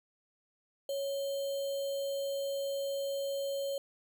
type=tone with sample-and-hold; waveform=sine; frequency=554.4 Hz; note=C#5; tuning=in tune; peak=-32 dBFS; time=0.89-3.78 s; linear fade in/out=2 ms; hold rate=3675 Hz; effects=none